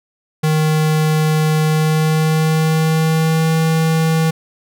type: tone with pitch glide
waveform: square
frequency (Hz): 155.56 to 160.86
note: D#3 to E3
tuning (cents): 0 to -42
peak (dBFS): -13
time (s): 0.43-4.31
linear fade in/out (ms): 10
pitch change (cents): +58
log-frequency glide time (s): 1.65-3.54
effects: none